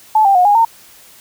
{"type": "tone with pitch steps", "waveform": "sine", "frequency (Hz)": [866, 789, 723, 821, 912], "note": ["A5", "G5", "F#5", "G#5", "A#5"], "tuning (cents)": [-28, 11, -40, -20, -38], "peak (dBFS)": -7, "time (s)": [0.15, 0.65], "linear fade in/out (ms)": 5, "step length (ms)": 100, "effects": ["white hiss -43 dBFS RMS until 1.2 s"]}